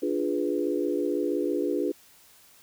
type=chord; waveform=sine; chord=D diminished seventh; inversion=none; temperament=equal; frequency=293.7 / 349.2 / 415.3 / 493.9 Hz; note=D4 / F4 / Ab4 / Cb5; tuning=0 / 0 / 0 / 0 cents; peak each=-29 / -29 / -30 / -32 dBFS; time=0.02-1.92 s; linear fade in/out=10 ms; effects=white hiss -56 dBFS RMS until 2.62 s